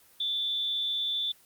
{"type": "tone with amplitude modulation", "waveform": "sine", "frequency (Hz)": 3520, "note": "A7", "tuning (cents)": 0, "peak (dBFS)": -25, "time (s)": [0.2, 1.32], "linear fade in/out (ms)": 5, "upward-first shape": "sine", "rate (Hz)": 255, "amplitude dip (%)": 50, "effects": ["white hiss -59 dBFS RMS until 1.45 s", "Opus 24 kbps"]}